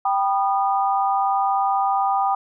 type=chord; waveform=sine; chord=G augmented; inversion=none; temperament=just; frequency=784 / 980 / 1225 Hz; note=G5 / B5 / D#6; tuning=0 / -14 / -27 cents; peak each=-19 / -25 / -24 dBFS; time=0.05-2.35 s; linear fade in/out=5 ms; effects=none